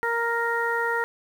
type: harmonic tone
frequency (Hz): 466.2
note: A#4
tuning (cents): 0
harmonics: 1 / 2 / 3 / 4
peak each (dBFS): -28 / -28 / -28 / -28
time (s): 0.03-1.04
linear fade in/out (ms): 0
effects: 8-bit